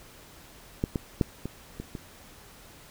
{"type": "clicks", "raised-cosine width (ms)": 3, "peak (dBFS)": [-12, -14, -9, -19, -22, -22], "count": 6, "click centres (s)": [0.839, 0.958, 1.212, 1.456, 1.8, 1.952], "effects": ["pink hiss -51 dBFS RMS until 2.9 s"]}